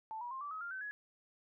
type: tone with pitch steps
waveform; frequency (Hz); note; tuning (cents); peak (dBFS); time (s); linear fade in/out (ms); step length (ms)
sine; 880 / 965.2 / 1058.7 / 1161.2 / 1273.6 / 1396.9 / 1532.2 / 1680.5; A5 / B5 / C6 / D6 / D#6 / F6 / G6 / G#6; 0 / -40 / +20 / -20 / +40 / 0 / -40 / +20; -40; 0.11-0.91; 0; 100
effects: none

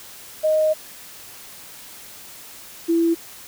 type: tone pair in turn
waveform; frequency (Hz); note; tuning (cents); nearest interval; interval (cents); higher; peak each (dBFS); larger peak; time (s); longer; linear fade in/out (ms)
sine; 622.3 / 333.7; D#5 / E4; 0 / +21; major seventh; 1079; first; -15 / -15; neither; 0.43-0.74 / 2.88-3.15; first; 20
effects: white hiss -41 dBFS RMS until 3.47 s

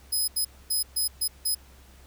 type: tone bursts at uneven times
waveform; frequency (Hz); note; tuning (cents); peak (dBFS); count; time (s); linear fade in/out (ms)
5% pulse; 5050; D#8; +25; -18; 6; 0.12-0.28 / 0.36-0.45 / 0.7-0.83 / 0.96-1.08 / 1.21-1.28 / 1.45-1.55; 10
effects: added 66 Hz sine -51 dBFS peak until 2.06 s + pink hiss -56 dBFS RMS until 2.06 s

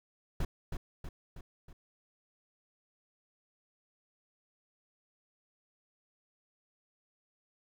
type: noise with echo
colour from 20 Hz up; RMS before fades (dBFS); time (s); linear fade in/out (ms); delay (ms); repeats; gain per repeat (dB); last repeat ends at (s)
brown; -31; 0.4-0.45; 5; 320; 4; -5; 1.73
effects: none

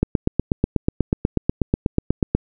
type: click train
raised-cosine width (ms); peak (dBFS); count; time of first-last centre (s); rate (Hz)
3; -3; 20; 0.03-2.35; 8.19
effects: none

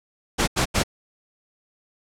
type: noise bursts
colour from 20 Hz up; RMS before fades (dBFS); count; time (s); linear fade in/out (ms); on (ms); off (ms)
pink; -20; 3; 0.38-0.836; 20; 96; 84
effects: low-pass 9000 Hz 12 dB/octave

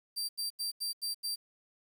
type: tone bursts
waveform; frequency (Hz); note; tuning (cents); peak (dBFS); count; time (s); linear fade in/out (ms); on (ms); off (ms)
sawtooth; 4699; D8; 0; -30; 6; 0.16-1.36; 20; 130; 84
effects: 10-bit

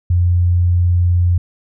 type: tone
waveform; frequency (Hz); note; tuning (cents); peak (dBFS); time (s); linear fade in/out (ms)
sine; 88.1; F2; +16; -10; 0.1-1.38; 5
effects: none

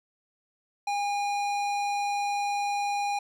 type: tone with hard clipping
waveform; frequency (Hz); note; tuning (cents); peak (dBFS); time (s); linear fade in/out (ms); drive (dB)
sine; 813; G#5; -37; -28; 0.87-3.19; 5; 15
effects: none

